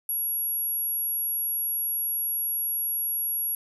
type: tone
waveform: sine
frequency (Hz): 11310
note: F9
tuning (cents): +21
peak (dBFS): -25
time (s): 0.09-3.55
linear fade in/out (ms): 2
effects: none